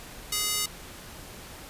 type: tone with high-pass filter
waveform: square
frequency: 415.3 Hz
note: G#4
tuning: in tune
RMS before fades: -28 dBFS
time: 0.32-0.66 s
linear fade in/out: 5 ms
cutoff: 3700 Hz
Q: 0.54
effects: pink hiss -44 dBFS RMS until 1.69 s + resampled to 32000 Hz